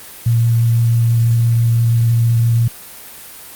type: tone with vibrato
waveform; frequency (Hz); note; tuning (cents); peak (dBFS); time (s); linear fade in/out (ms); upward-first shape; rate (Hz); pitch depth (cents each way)
sine; 116.4; A#2; -2; -10; 0.26-2.68; 5; triangle; 6; 10
effects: white hiss -35 dBFS RMS until 3.55 s + Opus 32 kbps